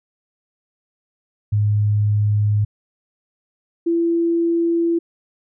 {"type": "tone pair in turn", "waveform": "sine", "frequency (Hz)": [104.5, 336.8], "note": ["G#2", "E4"], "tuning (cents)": [11, 37], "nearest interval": "octave + minor sixth", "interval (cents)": 2026, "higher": "second", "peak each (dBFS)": [-14, -15], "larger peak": "first", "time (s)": [[1.52, 2.65], [3.86, 4.99]], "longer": "neither", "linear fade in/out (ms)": 10, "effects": []}